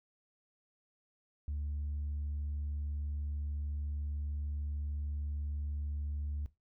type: tone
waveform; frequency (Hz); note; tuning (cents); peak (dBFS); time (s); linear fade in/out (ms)
sine; 73.2; D2; -5; -33; 1.48-6.46; 0
effects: noise-tail reverb RT60 0.2 s tail -17 dB re dry + tanh soft clip ceiling -32 dBFS